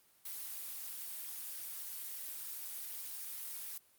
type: noise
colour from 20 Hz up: blue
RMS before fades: -44 dBFS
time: 0.25-3.78 s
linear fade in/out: 5 ms
effects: white hiss -68 dBFS RMS until 3.98 s + Opus 32 kbps